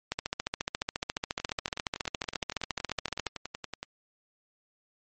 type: two click trains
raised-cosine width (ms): 0.2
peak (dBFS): -12 / -18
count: 46 / 27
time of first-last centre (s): 0.12-3.267 / 1.4-3.83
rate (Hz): 14.3 / 10.7
effects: MP3 32 kbps